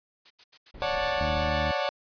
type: noise bursts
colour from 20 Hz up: blue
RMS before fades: -44 dBFS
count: 9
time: 0.25-1.393 s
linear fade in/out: 10 ms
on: 55 ms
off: 81 ms
type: noise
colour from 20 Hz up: brown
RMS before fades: -42 dBFS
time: 0.74-1.5 s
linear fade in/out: 5 ms
type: chord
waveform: sawtooth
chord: D major seventh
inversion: third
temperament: equal with one note detuned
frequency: 554.4 / 587.3 / 732.3 / 880 Hz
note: C#5 / D5 / F#5 / A5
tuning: 0 / 0 / -18 / 0 cents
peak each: -27 / -26 / -28 / -30 dBFS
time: 0.82-1.89 s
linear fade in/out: 0 ms
type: harmonic tone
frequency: 76.9 Hz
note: D#2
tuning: 20 cents flat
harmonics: 1 / 2 / 3 / 4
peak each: -31 / -35 / -37 / -40 dBFS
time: 1.2-1.72 s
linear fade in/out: 10 ms
effects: resampled to 11025 Hz